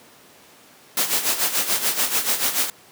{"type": "noise with tremolo", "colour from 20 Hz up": "white", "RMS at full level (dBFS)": -19, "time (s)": [0.97, 2.7], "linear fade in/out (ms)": 2, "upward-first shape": "sine", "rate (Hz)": 6.9, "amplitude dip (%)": 70, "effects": ["pink hiss -49 dBFS RMS until 2.91 s", "high-pass 200 Hz 12 dB/octave"]}